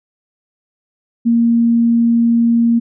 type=tone; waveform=sine; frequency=233.1 Hz; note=A#3; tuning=in tune; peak=-9 dBFS; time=1.25-2.8 s; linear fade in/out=20 ms; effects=none